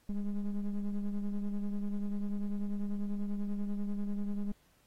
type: ring-modulated tone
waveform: triangle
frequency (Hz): 103.5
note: G#2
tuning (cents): -5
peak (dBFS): -26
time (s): 0.09-4.52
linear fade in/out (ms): 5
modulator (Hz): 98.4
effects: pink hiss -69 dBFS RMS until 4.86 s + AAC 48 kbps